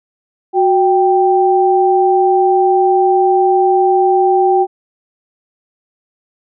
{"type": "tone pair together", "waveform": "sine", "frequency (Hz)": [368.5, 784], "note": ["F#4", "G5"], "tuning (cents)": [-7, 0], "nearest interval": "octave + minor second", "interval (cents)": 1307, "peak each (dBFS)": -11, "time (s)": [0.53, 4.67], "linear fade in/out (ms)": 50, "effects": []}